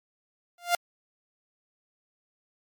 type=tone with exponential growth; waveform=sawtooth; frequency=698.5 Hz; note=F5; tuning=in tune; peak=-14 dBFS; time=0.58-0.75 s; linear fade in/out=2 ms; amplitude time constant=35 ms; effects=MP3 96 kbps